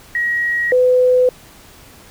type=tone pair in turn; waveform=sine; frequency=1900 / 503.2 Hz; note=A#6 / B4; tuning=+33 / +32 cents; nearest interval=octave + major seventh; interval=2301 cents; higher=first; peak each=-15 / -9 dBFS; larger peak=second; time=0.15-0.72 / 0.72-1.29 s; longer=neither; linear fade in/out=2 ms; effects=pink hiss -43 dBFS RMS until 2.1 s